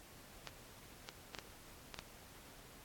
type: clicks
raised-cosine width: 0.2 ms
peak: -26 dBFS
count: 6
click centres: 0.473 / 1.089 / 1.348 / 1.387 / 1.943 / 1.99 s
effects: pink hiss -58 dBFS RMS until 2.84 s + AAC 64 kbps